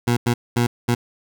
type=tone bursts at uneven times; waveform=20% pulse; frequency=119.7 Hz; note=A#2; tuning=46 cents sharp; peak=-11 dBFS; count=4; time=0.07-0.17 / 0.26-0.34 / 0.56-0.67 / 0.88-0.95 s; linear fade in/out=10 ms; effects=none